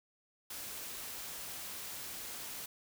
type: noise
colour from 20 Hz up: white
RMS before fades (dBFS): -44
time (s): 0.5-2.66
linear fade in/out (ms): 5
effects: none